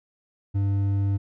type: tone with hard clipping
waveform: triangle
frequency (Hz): 99.2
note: G2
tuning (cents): +21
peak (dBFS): -22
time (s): 0.54-1.18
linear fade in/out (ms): 20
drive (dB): 9
effects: none